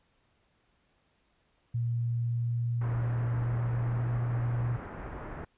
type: tone with pitch glide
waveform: sine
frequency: 117.9 to 119.68 Hz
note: A#2 to A#2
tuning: +20 to +46 cents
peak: -27 dBFS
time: 1.74-4.77 s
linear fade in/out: 10 ms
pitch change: +26 cents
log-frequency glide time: 2.14-4.24 s
type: low-pass noise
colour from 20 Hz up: pink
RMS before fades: -41 dBFS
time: 2.81-5.45 s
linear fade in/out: 5 ms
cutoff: 1700 Hz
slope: 24 dB/octave
effects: pink hiss -71 dBFS RMS until 5.57 s + resampled to 8000 Hz